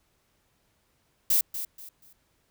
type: noise with echo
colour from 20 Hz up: violet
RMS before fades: -22 dBFS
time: 1.3-1.41 s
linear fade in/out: 5 ms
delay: 240 ms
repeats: 3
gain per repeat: -11 dB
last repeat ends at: 2.13 s
effects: pink hiss -70 dBFS RMS until 2.5 s